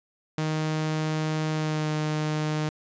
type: tone with pitch glide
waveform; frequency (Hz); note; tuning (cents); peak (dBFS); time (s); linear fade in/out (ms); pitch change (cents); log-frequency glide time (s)
sawtooth; 155.9 to 153.4; D#3 to D#3; +4 to -24; -21; 0.38-2.69; 2; -28; 1.52-1.91
effects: resampled to 16000 Hz